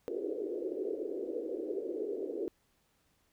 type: band-pass noise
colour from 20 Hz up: pink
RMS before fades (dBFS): -37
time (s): 0.08-2.48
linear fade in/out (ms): 0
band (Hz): 330 to 480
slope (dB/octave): 48
effects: pink hiss -73 dBFS RMS until 3.32 s